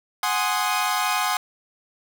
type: chord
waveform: sawtooth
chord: Ab dominant seventh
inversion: third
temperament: equal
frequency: 740 / 830.6 / 1046.5 / 1244.5 Hz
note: Gb5 / Ab5 / C6 / Eb6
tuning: 0 / 0 / 0 / 0 cents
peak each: -23 dBFS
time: 0.23-1.37 s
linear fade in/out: 2 ms
effects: none